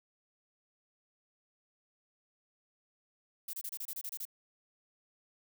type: noise bursts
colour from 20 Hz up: violet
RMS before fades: -40 dBFS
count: 10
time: 3.48-4.253 s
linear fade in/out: 5 ms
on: 53 ms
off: 27 ms
effects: none